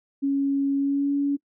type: tone with pitch glide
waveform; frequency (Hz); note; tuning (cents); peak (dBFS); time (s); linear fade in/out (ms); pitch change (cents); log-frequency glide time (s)
sine; 277.2 to 282.7; C#4 to C#4; 0 to +34; -20; 0.22-1.37; 20; +34; 0.76-1.13
effects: noise-tail reverb RT60 0.1 s tail -23 dB re dry